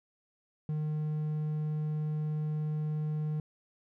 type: tone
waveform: triangle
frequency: 152.8 Hz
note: D#3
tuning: 31 cents flat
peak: -28 dBFS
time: 0.69-3.4 s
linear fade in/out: 2 ms
effects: none